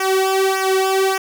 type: tone with flanger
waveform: sawtooth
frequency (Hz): 382.5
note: G4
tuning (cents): -42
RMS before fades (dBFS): -17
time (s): 0-1.18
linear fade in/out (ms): 5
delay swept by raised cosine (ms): 0.24 to 2.14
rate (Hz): 1.7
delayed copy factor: -0.9
effects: none